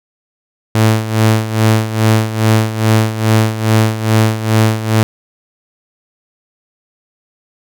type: tone with tremolo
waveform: sawtooth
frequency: 110 Hz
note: A2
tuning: in tune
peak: -3 dBFS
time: 0.75-5.03 s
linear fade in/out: 0 ms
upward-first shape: sine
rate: 2.4 Hz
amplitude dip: 75%
effects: none